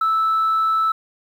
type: tone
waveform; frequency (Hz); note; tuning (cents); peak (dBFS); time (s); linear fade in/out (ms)
sine; 1314; E6; -6; -14; 0.01-0.92; 5
effects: tanh soft clip ceiling -13 dBFS + 8-bit